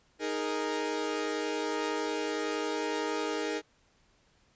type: chord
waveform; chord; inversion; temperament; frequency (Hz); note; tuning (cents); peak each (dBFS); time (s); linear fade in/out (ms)
sawtooth; D# suspended fourth; none; equal; 311.1 / 415.3 / 466.2; D#4 / G#4 / A#4; 0 / 0 / 0; -31; 0.19-3.62; 50
effects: pink hiss -67 dBFS RMS until 4.55 s + resampled to 16000 Hz